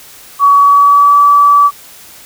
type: tone with pitch glide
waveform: sine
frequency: 1131 to 1151.4 Hz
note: C#6 to D6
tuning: +34 to -35 cents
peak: -3 dBFS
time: 0.39-1.71 s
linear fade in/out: 50 ms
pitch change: +31 cents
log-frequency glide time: 0.56-1.19 s
effects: white hiss -36 dBFS RMS until 2.25 s

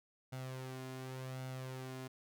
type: tone with flanger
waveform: sawtooth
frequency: 130 Hz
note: C3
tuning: 11 cents flat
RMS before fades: -45 dBFS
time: 0.32-2.08 s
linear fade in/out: 10 ms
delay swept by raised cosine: 1.4 to 2.9 ms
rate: 0.89 Hz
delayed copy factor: +0.5
effects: none

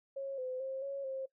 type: tone with pitch steps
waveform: sine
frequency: 546 / 511 / 532 / 553 / 532 Hz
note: C#5 / C5 / C5 / C#5 / C5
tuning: -26 / -41 / +29 / -4 / +29 cents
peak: -36 dBFS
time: 0.16-1.26 s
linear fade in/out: 10 ms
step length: 220 ms
effects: noise-tail reverb RT60 0.1 s tail -21 dB re dry

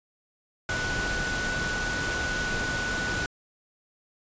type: tone in noise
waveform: sine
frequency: 1480 Hz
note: F#6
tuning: in tune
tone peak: -29 dBFS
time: 0.69-3.26 s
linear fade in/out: 2 ms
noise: pink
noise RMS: -31 dBFS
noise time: 0.69-3.26 s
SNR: -1 dB
effects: resampled to 16000 Hz

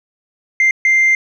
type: tone bursts at uneven times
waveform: sine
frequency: 2093 Hz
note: C7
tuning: in tune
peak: -7 dBFS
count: 2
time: 0.6-0.71 / 0.85-1.15 s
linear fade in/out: 2 ms
effects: tanh soft clip ceiling -7 dBFS

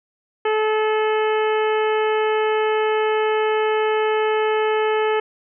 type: harmonic tone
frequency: 432.4 Hz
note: A4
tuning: 30 cents flat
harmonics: 1 / 2 / 3 / 4 / 5 / 6 / 7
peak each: -18 / -24 / -28 / -30 / -32 / -34 / -35 dBFS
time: 0.45-5.2 s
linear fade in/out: 5 ms
effects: none

